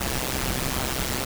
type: noise with amplitude modulation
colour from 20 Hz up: pink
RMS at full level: -23 dBFS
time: 0-1.25 s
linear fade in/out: 10 ms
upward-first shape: sine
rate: 131 Hz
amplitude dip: 95%
effects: none